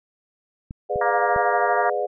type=clicks; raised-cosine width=5 ms; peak=-21 dBFS; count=3; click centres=0.709 / 0.959 / 1.362 s
type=chord; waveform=sine; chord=G# diminished seventh; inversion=none; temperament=just; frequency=415.3 / 498.4 / 598 / 717.6 Hz; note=G#4 / B4 / D5 / F5; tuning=0 / +16 / +31 / +47 cents; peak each=-27 dBFS; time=0.89-2.07 s; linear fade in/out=20 ms
type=harmonic tone; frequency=235 Hz; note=A#3; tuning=14 cents sharp; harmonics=3 / 4 / 5 / 6 / 7 / 8; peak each=-23 / -25 / -27 / -29 / -30 / -31 dBFS; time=1.01-1.9 s; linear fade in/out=5 ms
effects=none